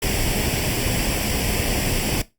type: noise with comb filter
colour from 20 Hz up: pink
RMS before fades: -22 dBFS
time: 0.02-2.22 s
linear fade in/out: 5 ms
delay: 0.38 ms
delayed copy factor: +0.65
effects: noise-tail reverb RT60 0.2 s tail -17 dB re dry + Opus 48 kbps